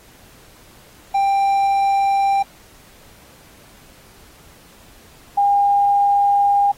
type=tone pair in turn; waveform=triangle / sine; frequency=790 / 806.6 Hz; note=G5 / G5; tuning=+13 / +49 cents; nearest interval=unison; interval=36 cents; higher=second; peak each=-12 dBFS; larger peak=neither; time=1.14-2.43 / 5.37-6.72 s; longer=second; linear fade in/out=10 ms; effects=pink hiss -48 dBFS RMS until 6.77 s + AAC 48 kbps